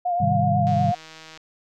sine tone with vibrato, 706 Hz, F5, 19 cents sharp, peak -20 dBFS, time 0.05-0.95 s, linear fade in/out 10 ms, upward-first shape triangle, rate 8.1 Hz, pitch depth 49 cents each way
sine chord, Ab major seventh, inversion none, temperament equal with one note detuned, 104.91 / 130.81 / 155.56 / 196 Hz, Ab2 / C3 / Eb3 / G3, +18 / 0 / 0 / 0 cents, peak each -25 dBFS, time 0.2-0.92 s, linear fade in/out 10 ms
click train, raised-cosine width 0.2 ms, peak -25 dBFS, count 113, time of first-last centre 0.67-1.374 s, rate 159 Hz
effects none

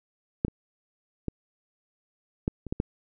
clicks, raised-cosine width 3 ms, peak -10 / -22 / -16 / -12 / -24 / -15 / -12 dBFS, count 7, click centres 0.449 / 0.482 / 1.283 / 2.479 / 2.667 / 2.725 / 2.801 s, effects none

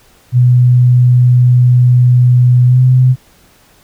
sine tone with pitch glide, 124 to 127.71 Hz, B2 to C3, +7 to -42 cents, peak -4 dBFS, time 0.32-3.16 s, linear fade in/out 50 ms, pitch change +51 cents, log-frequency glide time 2.66-2.8 s, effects pink hiss -47 dBFS RMS until 3.83 s

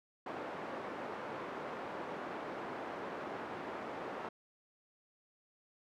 pink band-pass noise, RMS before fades -43 dBFS, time 0.26-4.29 s, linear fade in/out 5 ms, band 340 to 1300 Hz, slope 12 dB/octave, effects none

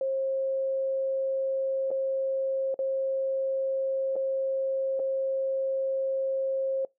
sine tone with dropouts, 535 Hz, C5, 38 cents sharp, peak -25 dBFS, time 0.01-6.85 s, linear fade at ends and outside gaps 2 ms, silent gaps 1.906-1.913 / 2.743-2.79 / 4.157-4.163 / 4.994-4.998 s, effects noise-tail reverb RT60 0.2 s tail -24 dB re dry

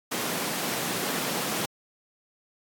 pink high-pass noise, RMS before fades -30 dBFS, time 0.11-1.66 s, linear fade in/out 10 ms, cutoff 160 Hz, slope 24 dB/octave, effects AAC 64 kbps

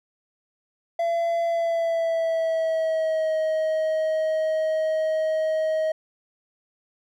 triangle tone with pitch glide, 676 to 630.7 Hz, E5 to D#5, +43 to +23 cents, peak -19 dBFS, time 0.99-5.92 s, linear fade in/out 5 ms, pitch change -120 cents, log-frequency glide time 1.44-3.35 s, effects none

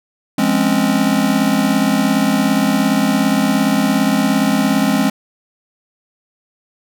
square chord, Db major seventh, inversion first, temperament just, 173.24 / 207.9 / 259.9 / 277.2 Hz, F3 / Ab3 / C4 / Db4, -14 / +2 / -11 / 0 cents, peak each -23 / -17 / -18 / -20 dBFS, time 0.38-5.1 s, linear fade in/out 5 ms, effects none

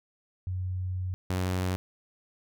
sine / sawtooth tone pair in turn, 92 / 92 Hz, F#2 / F#2, -9 / -9 cents, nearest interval unison, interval 0 cents, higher neither, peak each -29 / -23 dBFS, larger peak second, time 0.47-1.14 / 1.3-1.76 s, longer first, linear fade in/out 0 ms, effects none

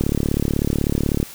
click train, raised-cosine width 3 ms, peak -6 dBFS, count 45, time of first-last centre 0.01-1.229 s, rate 36.1 Hz, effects white hiss -39 dBFS RMS until 1.34 s

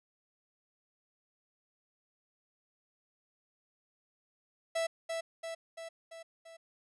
45% pulse tone with echo, 659.3 Hz, E5, in tune, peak -30 dBFS, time 4.75-4.87 s, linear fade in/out 10 ms, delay 340 ms, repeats 5, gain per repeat -4 dB, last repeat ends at 6.57 s, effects resampled to 24000 Hz

